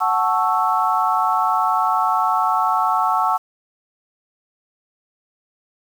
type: chord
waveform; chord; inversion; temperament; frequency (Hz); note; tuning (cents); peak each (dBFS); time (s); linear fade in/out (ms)
sine; F# minor seventh; none; equal; 740 / 880 / 1108.7 / 1318.5; F#5 / A5 / C#6 / E6; 0 / 0 / 0 / 0; -21; 0-3.38; 20
effects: 7-bit